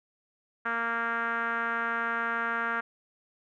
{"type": "tone with low-pass filter", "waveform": "5% pulse", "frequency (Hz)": 231.6, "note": "A#3", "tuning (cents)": -11, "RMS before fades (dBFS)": -30, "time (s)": [0.65, 2.81], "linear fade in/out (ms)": 10, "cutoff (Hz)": 1500, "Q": 4.1, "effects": []}